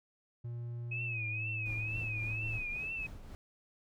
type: tone with pitch glide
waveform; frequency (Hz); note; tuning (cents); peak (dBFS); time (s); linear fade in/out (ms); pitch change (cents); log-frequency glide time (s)
triangle; 118.9 to 109.03; A#2 to A2; +35 to -15; -36; 0.44-2.59; 10; -150; 1.06-1.28
type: tone with vibrato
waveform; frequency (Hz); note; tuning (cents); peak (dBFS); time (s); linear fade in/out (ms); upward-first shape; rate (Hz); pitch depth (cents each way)
sine; 2544; D#7; +38; -36; 0.91-3.07; 10; triangle; 2.1; 110
type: noise with tremolo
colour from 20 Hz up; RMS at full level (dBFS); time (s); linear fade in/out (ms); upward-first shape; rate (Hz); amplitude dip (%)
brown; -44; 1.66-3.35; 0; triangle; 3.7; 55
effects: none